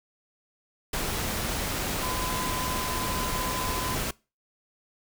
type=tone in noise; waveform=sine; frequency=1015 Hz; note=B5; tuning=47 cents sharp; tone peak=-33 dBFS; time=2.02-3.95 s; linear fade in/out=5 ms; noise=pink; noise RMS=-30 dBFS; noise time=0.93-4.11 s; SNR=-6 dB; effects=noise-tail reverb RT60 0.3 s tail -23 dB re dry